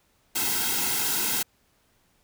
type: noise with comb filter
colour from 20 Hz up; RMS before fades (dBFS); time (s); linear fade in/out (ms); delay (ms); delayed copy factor
white; -26; 0.35-1.43; 10; 1.7; -0.95
effects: pink hiss -66 dBFS RMS until 2.23 s